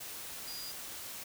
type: tone in noise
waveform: sine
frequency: 4855 Hz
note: D#8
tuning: 43 cents flat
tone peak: -43 dBFS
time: 0.47-0.72 s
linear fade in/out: 10 ms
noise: white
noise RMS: -44 dBFS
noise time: 0-1.24 s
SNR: -2 dB
effects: none